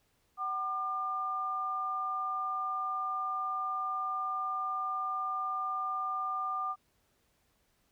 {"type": "tone pair together", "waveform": "sine", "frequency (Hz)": [756, 1200], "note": ["F#5", "D6"], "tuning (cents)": [37, 37], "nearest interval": "minor sixth", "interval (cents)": 800, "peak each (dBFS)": [-39, -32], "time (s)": [0.37, 6.76], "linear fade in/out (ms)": 50, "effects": ["pink hiss -73 dBFS RMS until 7.91 s"]}